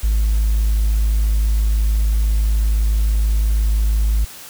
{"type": "tone", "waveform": "triangle", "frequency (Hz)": 53, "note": "G#1", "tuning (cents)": 36, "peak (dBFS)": -10, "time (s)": [0.03, 4.25], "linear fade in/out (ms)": 10, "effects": ["tanh soft clip ceiling -9 dBFS", "white hiss -37 dBFS RMS until 4.49 s"]}